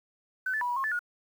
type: tone with pitch steps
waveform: sine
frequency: 1518 / 1746 / 977 / 970 / 1077 / 1746 / 1440 Hz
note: F#6 / A6 / B5 / B5 / C6 / A6 / F#6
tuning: +44 / -14 / -19 / -31 / +50 / -14 / -47 cents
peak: -27 dBFS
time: 0.46-0.992 s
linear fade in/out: 5 ms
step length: 76 ms
effects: 9-bit